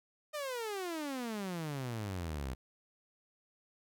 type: exponential sweep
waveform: sawtooth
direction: down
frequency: 618 to 61.2 Hz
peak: -33 dBFS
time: 0.33-2.55 s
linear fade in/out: 20 ms
effects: none